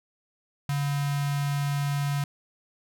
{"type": "tone with notch filter", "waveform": "square", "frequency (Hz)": 142.5, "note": "C#3", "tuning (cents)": 48, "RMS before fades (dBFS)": -27, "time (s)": [0.69, 2.24], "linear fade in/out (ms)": 2, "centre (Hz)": 420, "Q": 1.1, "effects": []}